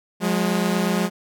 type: tone pair together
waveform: sawtooth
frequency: 179.43 / 207.7 Hz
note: F3 / G#3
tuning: +47 / 0 cents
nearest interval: minor third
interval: 253 cents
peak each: -18 dBFS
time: 0.2-1.1 s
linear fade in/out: 50 ms
effects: none